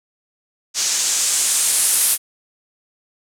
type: noise with low-pass filter sweep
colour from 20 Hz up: blue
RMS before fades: -18 dBFS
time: 0.74-2.18 s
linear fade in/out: 50 ms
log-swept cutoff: 6200 to 11000 Hz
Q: 2
effects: none